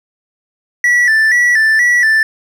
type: tone with vibrato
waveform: triangle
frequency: 1852 Hz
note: A#6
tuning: 12 cents flat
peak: -6 dBFS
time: 0.84-2.23 s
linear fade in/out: 2 ms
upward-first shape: square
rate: 2.1 Hz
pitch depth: 83 cents each way
effects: none